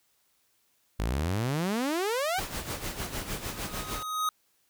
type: exponential sweep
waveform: sawtooth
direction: up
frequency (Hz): 49.4 to 799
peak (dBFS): -23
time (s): 0.99-2.4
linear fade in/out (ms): 10
type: noise with tremolo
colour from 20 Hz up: pink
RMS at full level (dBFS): -33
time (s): 2.38-4.03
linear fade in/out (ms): 5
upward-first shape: sine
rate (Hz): 6.6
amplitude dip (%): 65
type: tone with exponential growth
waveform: square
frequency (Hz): 1255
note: D#6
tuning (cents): +15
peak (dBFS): -25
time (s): 3.27-4.29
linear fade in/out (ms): 2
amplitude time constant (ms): 220
effects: white hiss -70 dBFS RMS until 4.69 s